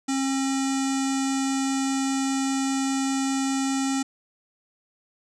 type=tone with low-pass filter; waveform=square; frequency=269.5 Hz; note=C#4; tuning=49 cents flat; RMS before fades=-25 dBFS; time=0.08-4.03 s; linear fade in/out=10 ms; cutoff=7500 Hz; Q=4.2; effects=none